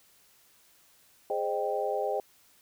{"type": "chord", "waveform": "sine", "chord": "Ab major seventh", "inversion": "none", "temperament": "equal with one note detuned", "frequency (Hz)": [415.3, 523.3, 613.3, 784], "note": ["Ab4", "C5", "Eb5", "G5"], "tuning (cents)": [0, 0, -25, 0], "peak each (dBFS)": -33, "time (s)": [1.3, 2.2], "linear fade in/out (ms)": 2, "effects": ["white hiss -62 dBFS RMS until 2.61 s"]}